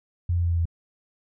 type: tone with pitch steps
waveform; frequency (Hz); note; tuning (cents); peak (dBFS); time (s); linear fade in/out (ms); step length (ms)
sine; 87.31 / 86.46 / 85.61 / 84.78 / 83.95; F2 / F2 / F2 / E2 / E2; 0 / -17 / -34 / +49 / +32; -20; 0.29-0.655; 5; 73
effects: none